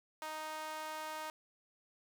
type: tone with high-pass filter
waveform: sawtooth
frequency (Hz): 311.1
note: D#4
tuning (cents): 0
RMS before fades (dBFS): -43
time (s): 0.22-1.3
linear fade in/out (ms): 0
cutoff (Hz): 870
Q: 2
effects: 11-bit